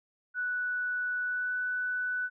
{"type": "tone with pitch glide", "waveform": "sine", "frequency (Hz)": [1480, 1491.2], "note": ["F#6", "F#6"], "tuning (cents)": [0, 13], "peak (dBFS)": -29, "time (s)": [0.34, 2.3], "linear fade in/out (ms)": 50, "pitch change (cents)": 13, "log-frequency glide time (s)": [1.24, 1.53], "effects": []}